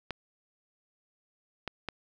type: clicks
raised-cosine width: 0.3 ms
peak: -18 dBFS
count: 3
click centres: 0.107 / 1.677 / 1.887 s
effects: none